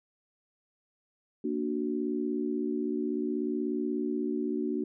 sine chord, Bb augmented, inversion none, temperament equal, 233.1 / 293.7 / 370 Hz, Bb3 / D4 / F#4, 0 / 0 / 0 cents, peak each -33 / -32 / -33 dBFS, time 1.44-4.84 s, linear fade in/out 5 ms, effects none

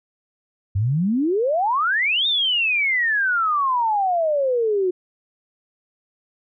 sine exponential two-way sweep, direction up then down, 92.3 to 3705 to 356 Hz, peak -17 dBFS, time 0.75-4.91 s, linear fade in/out 10 ms, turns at 2.27 s, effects none

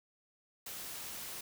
white noise, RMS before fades -44 dBFS, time 0.66-1.41 s, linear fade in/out 5 ms, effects none

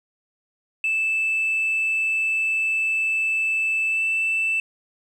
sine tone with pitch glide, 2634 to 2651 Hz, E7 to E7, -2 to +9 cents, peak -18 dBFS, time 0.84-4.6 s, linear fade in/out 2 ms, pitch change +11 cents, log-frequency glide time 3.89-4.02 s, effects tanh soft clip ceiling -17 dBFS + 9-bit

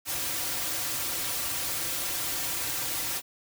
white noise with comb filter, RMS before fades -31 dBFS, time 0.05-3.22 s, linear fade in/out 50 ms, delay 4.7 ms, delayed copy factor -0.95, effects none

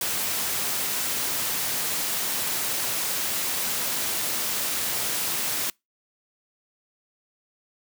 white noise, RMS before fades -27 dBFS, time 0.01-5.7 s, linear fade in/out 2 ms, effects noise-tail reverb RT60 0.2 s tail -26 dB re dry + high-pass 100 Hz 12 dB/octave

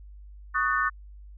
sine chord, D# half-diminished seventh, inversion third, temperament just, 1120.1 / 1244.5 / 1493.4 / 1792.1 Hz, C#6 / D#6 / F#6 / A6, +18 / 0 / +16 / +31 cents, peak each -28 dBFS, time 0.54-0.9 s, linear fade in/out 20 ms, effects added 50 Hz sine -43 dBFS peak until 1.37 s

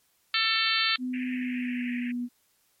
harmonic tone, 445.5 Hz, A4, 22 cents sharp, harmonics 3 / 4 / 5 / 6 / 7 / 8 / 9 / 10, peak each -31 / -31 / -31 / -31 / -31 / -31 / -31 / -31 dBFS, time 0.34-0.96 s, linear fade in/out 2 ms
sine tone with pitch glide, 252.4 to 243.7 Hz, B3 to B3, +38 to -23 cents, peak -28 dBFS, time 0.98-2.29 s, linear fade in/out 50 ms, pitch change -61 cents, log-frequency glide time 1.31-1.94 s
white band-pass noise, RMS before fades -40 dBFS, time 1.13-2.12 s, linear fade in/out 10 ms, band 1700 to 2700 Hz, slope 96 dB/octave
effects white hiss -68 dBFS RMS until 2.8 s + MP3 64 kbps

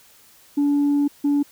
sine tone pair in turn, 287.2 / 287.2 Hz, D4 / D4, -39 / -39 cents, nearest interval unison, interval 0 cents, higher neither, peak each -14 dBFS, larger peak neither, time 0.57-1.08 / 1.24-1.43 s, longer first, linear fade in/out 10 ms, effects tanh soft clip ceiling -14 dBFS + white hiss -52 dBFS RMS until 1.51 s

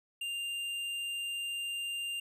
triangle tone with hard clipping, 2794 Hz, F7, in tune, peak -36 dBFS, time 0.21-2.2 s, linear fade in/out 5 ms, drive 12 dB, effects none

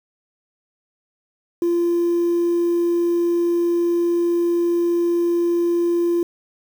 sine tone, 344.1 Hz, F4, 26 cents flat, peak -14 dBFS, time 1.62-6.23 s, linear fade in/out 2 ms, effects tanh soft clip ceiling -14 dBFS + 7-bit

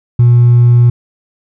triangle tone with hard clipping, 120.4 Hz, B2, 44 cents flat, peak -3 dBFS, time 0.19-0.9 s, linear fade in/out 5 ms, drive 2 dB, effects none

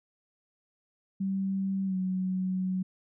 sine tone with pitch glide, 193.3 to 186.07 Hz, G3 to F#3, -24 to +10 cents, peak -27 dBFS, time 1.2-2.83 s, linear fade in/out 10 ms, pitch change -66 cents, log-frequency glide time 1.85-1.96 s, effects none

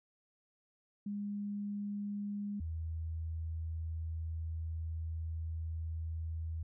sine tone pair in turn, 204.2 / 81.04 Hz, G#3 / E2, -29 / -29 cents, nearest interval octave + major third, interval 1600 cents, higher first, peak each -36 / -36 dBFS, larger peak neither, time 1.06-2.6 / 2.6-6.63 s, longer second, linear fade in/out 5 ms, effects none

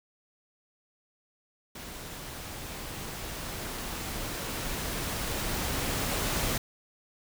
pink noise with level ramp, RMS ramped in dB -42 to -29 dBFS, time 1.75-6.58 s, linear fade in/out 5 ms, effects none

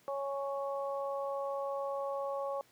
harmonic tone, 277.2 Hz, C#4, in tune, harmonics 2 / 3 / 4, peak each -35 / -42 / -41 dBFS, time 0.08-2.61 s, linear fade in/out 0 ms, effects pink hiss -65 dBFS RMS until 2.71 s + high-pass 150 Hz 12 dB/octave

